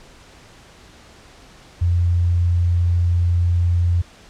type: tone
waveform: sine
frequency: 87 Hz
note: F2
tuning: 6 cents flat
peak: -14 dBFS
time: 1.81-4.02 s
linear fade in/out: 10 ms
effects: pink hiss -46 dBFS RMS until 4.29 s + low-pass 7000 Hz 12 dB/octave